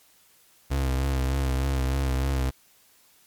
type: tone with vibrato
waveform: 35% pulse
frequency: 66.6 Hz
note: C2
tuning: 31 cents sharp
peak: -21 dBFS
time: 0.7-2.51 s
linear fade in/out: 20 ms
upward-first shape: sine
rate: 3.3 Hz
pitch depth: 46 cents each way
effects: white hiss -59 dBFS RMS until 3.26 s + MP3 96 kbps